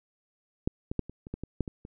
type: clicks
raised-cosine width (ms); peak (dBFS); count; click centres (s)
3; -13 / -19 / -14 / -28 / -29 / -21 / -23 / -14 / -23 / -30; 10; 0.675 / 0.915 / 0.993 / 1.096 / 1.269 / 1.34 / 1.436 / 1.607 / 1.678 / 1.851
effects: none